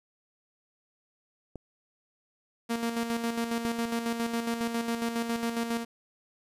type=clicks; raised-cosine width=2 ms; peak=-26 dBFS; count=2; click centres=1.557 / 3.651 s
type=tone with tremolo; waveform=sawtooth; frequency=232.3 Hz; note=A#3; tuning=6 cents flat; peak=-23 dBFS; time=2.69-5.85 s; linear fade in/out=20 ms; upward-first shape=square; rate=7.3 Hz; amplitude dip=50%
effects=resampled to 32000 Hz + 10-bit